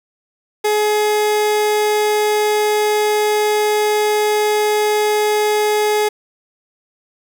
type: tone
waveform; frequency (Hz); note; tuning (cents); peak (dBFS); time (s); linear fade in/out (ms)
30% pulse; 422; G#4; +28; -11; 0.64-6.09; 10
effects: 7-bit